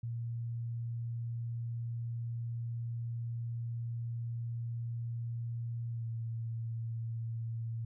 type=tone with pitch glide; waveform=sine; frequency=117 to 114.46 Hz; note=A#2 to A#2; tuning=+7 to -31 cents; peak=-35 dBFS; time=0.03-7.85 s; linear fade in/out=5 ms; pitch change=-38 cents; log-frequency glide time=5.9-6.06 s; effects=none